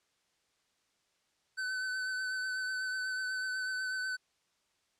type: tone with vibrato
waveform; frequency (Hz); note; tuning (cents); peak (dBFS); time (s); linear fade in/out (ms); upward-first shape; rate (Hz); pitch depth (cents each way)
square; 1517; F#6; +43; -34; 1.57-4.17; 20; triangle; 8.1; 25
effects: white hiss -75 dBFS RMS until 4.99 s + low-pass 7000 Hz 12 dB/octave